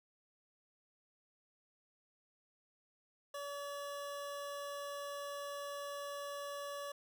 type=tone; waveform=25% pulse; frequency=570 Hz; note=C#5; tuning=48 cents sharp; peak=-38 dBFS; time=3.34-6.92 s; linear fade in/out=5 ms; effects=none